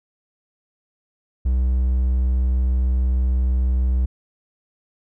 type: tone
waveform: triangle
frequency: 63.2 Hz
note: B1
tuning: 41 cents sharp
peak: -14 dBFS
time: 1.45-4.06 s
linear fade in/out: 10 ms
effects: none